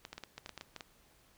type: clicks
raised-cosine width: 0.2 ms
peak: -26 dBFS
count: 11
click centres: 0.051 / 0.13 / 0.18 / 0.237 / 0.38 / 0.461 / 0.493 / 0.577 / 0.611 / 0.763 / 0.808 s
effects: pink hiss -66 dBFS RMS until 1.37 s